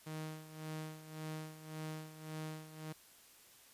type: tone with tremolo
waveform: sawtooth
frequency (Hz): 156.3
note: D#3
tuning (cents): +8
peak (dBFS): -37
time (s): 0.06-2.93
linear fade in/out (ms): 10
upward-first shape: sine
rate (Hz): 1.8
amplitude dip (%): 75
effects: white hiss -62 dBFS RMS until 3.73 s + resampled to 32000 Hz